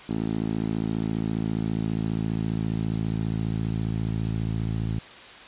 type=tone with band-pass filter sweep; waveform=10% pulse; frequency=54.8 Hz; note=A1; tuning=6 cents flat; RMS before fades=-27 dBFS; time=0.09-4.99 s; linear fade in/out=5 ms; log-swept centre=250 to 110 Hz; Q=1.2; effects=white hiss -44 dBFS RMS until 5.47 s + resampled to 8000 Hz